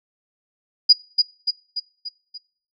sine tone with echo, 4900 Hz, D#8, 27 cents flat, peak -7 dBFS, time 0.89-0.93 s, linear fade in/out 10 ms, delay 290 ms, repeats 5, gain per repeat -5 dB, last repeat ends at 2.38 s, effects noise-tail reverb RT60 0.5 s tail -22 dB re dry

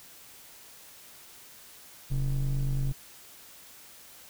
triangle ring-modulated tone, 79.2 Hz, D#2, 31 cents sharp, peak -20 dBFS, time 2.1-2.93 s, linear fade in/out 20 ms, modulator 54.6 Hz, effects white hiss -51 dBFS RMS until 4.29 s

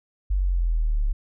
sine exponential sweep, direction down, 48.83 to 34.71 Hz, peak -19 dBFS, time 0.3-1.13 s, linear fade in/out 10 ms, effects none

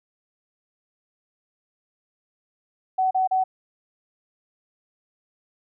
sine tone bursts, 752 Hz, F#5, 28 cents sharp, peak -18 dBFS, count 3, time 2.98-3.44 s, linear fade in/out 10 ms, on 130 ms, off 35 ms, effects none

